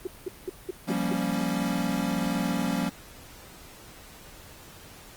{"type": "tone bursts", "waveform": "sine", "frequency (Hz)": 370, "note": "F#4", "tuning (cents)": 0, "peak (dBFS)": -27, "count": 6, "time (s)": [0.05, 1.132], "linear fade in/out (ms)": 5, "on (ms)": 22, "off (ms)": 190}
{"type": "chord", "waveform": "square", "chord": "G half-diminished seventh", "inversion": "third", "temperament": "equal", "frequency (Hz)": [174.61, 196, 233.1, 277.2], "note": ["F3", "G3", "Bb3", "Db4"], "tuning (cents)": [0, 0, 0, 0], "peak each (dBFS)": -32, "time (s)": [0.87, 2.9], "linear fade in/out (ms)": 20}
{"effects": ["pink hiss -48 dBFS RMS until 5.16 s", "Opus 24 kbps"]}